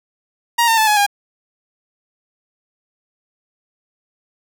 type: tone with pitch steps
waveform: sawtooth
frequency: 941 / 906.8 / 873.9 / 842.2 / 811.7 Hz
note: A#5 / A#5 / A5 / G#5 / G#5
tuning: +16 / -48 / -12 / +24 / -40 cents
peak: -8 dBFS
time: 0.58-1.065 s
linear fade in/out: 10 ms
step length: 97 ms
effects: none